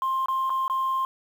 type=tone with dropouts; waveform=sine; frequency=1056 Hz; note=C6; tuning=16 cents sharp; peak=-21 dBFS; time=0.02-1.05 s; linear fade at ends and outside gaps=1 ms; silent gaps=0.259-0.284 / 0.496-0.502 / 0.68-0.698 s; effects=tanh soft clip ceiling -20 dBFS + 8-bit